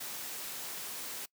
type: high-pass noise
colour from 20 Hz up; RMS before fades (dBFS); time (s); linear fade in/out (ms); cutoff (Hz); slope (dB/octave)
white; -41; 0-1.26; 10; 150; 12
effects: noise-tail reverb RT60 0.1 s tail -23 dB re dry